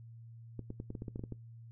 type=clicks; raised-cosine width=3 ms; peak=-28 dBFS; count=11; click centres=0.593 / 0.704 / 0.801 / 0.904 / 0.952 / 1.021 / 1.082 / 1.159 / 1.194 / 1.238 / 1.323 s; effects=noise-tail reverb RT60 0.2 s tail -21 dB re dry + added 115 Hz sine -49 dBFS peak until 1.71 s